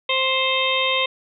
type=harmonic tone; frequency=525 Hz; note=C5; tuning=6 cents sharp; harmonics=1 / 2 / 4 / 5 / 6 / 7; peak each=-25 / -25 / -25 / -25 / -25 / -25 dBFS; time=0.09-1.06 s; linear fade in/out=5 ms; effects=none